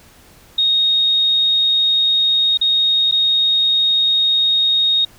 sine tone with dropouts, 3729 Hz, A#7, in tune, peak -12 dBFS, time 0.58-5.05 s, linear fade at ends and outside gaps 5 ms, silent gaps 2.574-2.612 / 3.113-3.122 s, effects pink hiss -47 dBFS RMS until 5.18 s

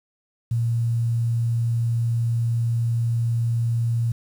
sine tone with quantisation, 116.54 Hz, A#2, in tune, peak -19 dBFS, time 0.51-4.12 s, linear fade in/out 5 ms, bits 8, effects none

